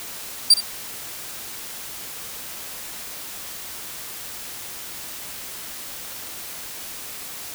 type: tone with echo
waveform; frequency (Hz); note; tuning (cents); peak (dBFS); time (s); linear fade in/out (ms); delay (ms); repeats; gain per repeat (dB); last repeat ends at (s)
35% pulse; 4699; D8; 0; -7; 0.5-0.54; 5; 66; 1; -13; 0.606
effects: white hiss -35 dBFS RMS until 7.54 s